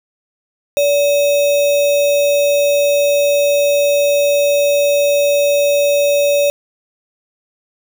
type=tone with sample-and-hold; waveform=sine; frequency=574 Hz; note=D5; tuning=40 cents flat; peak=-10 dBFS; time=0.77-6.5 s; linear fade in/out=0 ms; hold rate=3150 Hz; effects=none